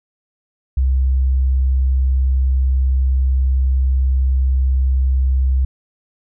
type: tone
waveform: sine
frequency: 65.4 Hz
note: C2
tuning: in tune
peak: -12 dBFS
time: 0.77-5.65 s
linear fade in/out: 5 ms
effects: none